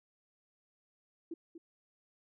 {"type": "tone with echo", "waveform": "sine", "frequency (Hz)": 333, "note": "E4", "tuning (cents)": 18, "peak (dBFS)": -38, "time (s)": [1.31, 1.34], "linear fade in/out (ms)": 5, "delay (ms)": 240, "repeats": 1, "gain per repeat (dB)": -9, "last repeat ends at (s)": 1.58, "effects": []}